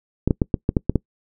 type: clicks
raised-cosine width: 3 ms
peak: -4 dBFS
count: 8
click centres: 0.276 / 0.308 / 0.418 / 0.542 / 0.691 / 0.768 / 0.896 / 0.957 s
effects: noise-tail reverb RT60 0.1 s tail -24 dB re dry